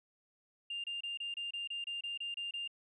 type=tone bursts; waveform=sine; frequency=2800 Hz; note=F7; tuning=4 cents sharp; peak=-36 dBFS; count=12; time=0.7-2.677 s; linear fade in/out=5 ms; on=140 ms; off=27 ms; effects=tanh soft clip ceiling -33 dBFS